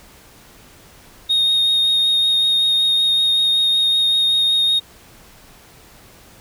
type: tone with vibrato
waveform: sine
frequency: 3713 Hz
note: A#7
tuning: 8 cents flat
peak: -11 dBFS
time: 1.29-4.8 s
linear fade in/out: 20 ms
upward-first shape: triangle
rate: 5.3 Hz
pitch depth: 13 cents each way
effects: tanh soft clip ceiling -12 dBFS + pink hiss -46 dBFS RMS until 6.4 s